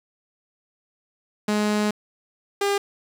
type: tone pair in turn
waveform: sawtooth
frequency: 210 / 401.6 Hz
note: G#3 / G4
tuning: +19 / +42 cents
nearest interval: major seventh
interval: 1123 cents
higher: second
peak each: -16 dBFS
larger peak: neither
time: 1.48-1.91 / 2.61-2.78 s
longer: first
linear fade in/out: 5 ms
effects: low-pass 10000 Hz 12 dB/octave + 7-bit